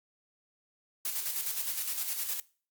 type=noise with tremolo; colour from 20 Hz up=blue; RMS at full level=-32 dBFS; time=1.05-2.4 s; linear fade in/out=2 ms; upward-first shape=square; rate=9.7 Hz; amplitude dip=45%; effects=noise-tail reverb RT60 0.4 s tail -21 dB re dry + Opus 48 kbps